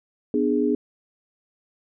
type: chord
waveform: sine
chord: G# diminished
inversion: first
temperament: just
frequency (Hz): 249.2 / 299 / 415.3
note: B3 / D4 / G#4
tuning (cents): +16 / +31 / 0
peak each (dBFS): -23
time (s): 0.34-0.75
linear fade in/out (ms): 2
effects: none